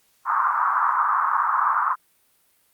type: band-pass noise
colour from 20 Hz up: white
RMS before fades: -21 dBFS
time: 0.25-1.96 s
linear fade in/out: 50 ms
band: 970 to 1300 Hz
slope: 48 dB/octave
effects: white hiss -63 dBFS RMS until 2.73 s + Opus 48 kbps